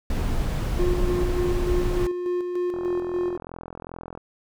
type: noise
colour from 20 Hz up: brown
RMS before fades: -24 dBFS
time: 0.1-2.07 s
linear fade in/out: 2 ms
type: tone with tremolo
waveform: triangle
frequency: 356.6 Hz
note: F4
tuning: 36 cents sharp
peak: -20 dBFS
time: 0.79-3.37 s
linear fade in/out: 5 ms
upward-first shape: square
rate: 3.4 Hz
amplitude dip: 40%
type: click train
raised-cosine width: 1 ms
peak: -22 dBFS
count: 62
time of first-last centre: 2.74-4.175 s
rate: 42.5 Hz
effects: none